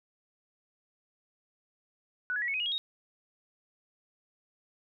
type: tone with pitch steps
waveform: sine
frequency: 1480 / 1690.3 / 1930.4 / 2205 / 2518 / 2876 / 3284 / 3751 Hz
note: F#6 / G#6 / B6 / C#7 / D#7 / F#7 / G#7 / A#7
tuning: 0 / +30 / -40 / -10 / +20 / -50 / -20 / +10 cents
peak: -29 dBFS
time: 2.3-2.78 s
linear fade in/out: 0 ms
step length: 60 ms
effects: none